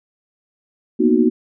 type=chord; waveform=sine; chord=B major seventh; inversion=third; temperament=equal; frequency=233.1 / 246.9 / 311.1 / 370 Hz; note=A#3 / B3 / D#4 / F#4; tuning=0 / 0 / 0 / 0 cents; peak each=-17 dBFS; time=0.99-1.3 s; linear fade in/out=20 ms; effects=none